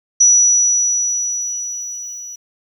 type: tone with level ramp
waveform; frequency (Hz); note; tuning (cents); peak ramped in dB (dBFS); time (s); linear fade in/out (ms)
sine; 5880; F#8; -12; -6 to -29; 0.2-2.36; 10
effects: 8-bit